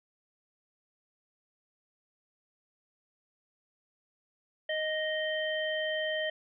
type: harmonic tone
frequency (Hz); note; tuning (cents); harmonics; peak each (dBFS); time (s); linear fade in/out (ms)
622.3; D#5; 0; 1 / 3 / 5; -32 / -34 / -37; 4.69-6.3; 5
effects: none